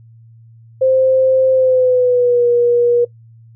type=tone with pitch glide; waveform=sine; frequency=523 to 479.6 Hz; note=C5 to A#4; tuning=-1 to +49 cents; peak=-9 dBFS; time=0.81-3.05 s; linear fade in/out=10 ms; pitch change=-150 cents; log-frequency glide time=1.52-2.47 s; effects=noise-tail reverb RT60 0.1 s tail -19 dB re dry + added 114 Hz sine -40 dBFS peak until 3.55 s